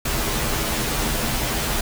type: noise with comb filter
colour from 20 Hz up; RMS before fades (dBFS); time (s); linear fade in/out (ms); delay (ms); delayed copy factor
pink; -23; 0.05-1.81; 5; 11; -0.85
effects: none